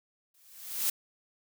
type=noise with exponential growth; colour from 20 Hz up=blue; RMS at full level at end=-26 dBFS; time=0.34-0.9 s; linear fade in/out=5 ms; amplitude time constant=120 ms; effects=none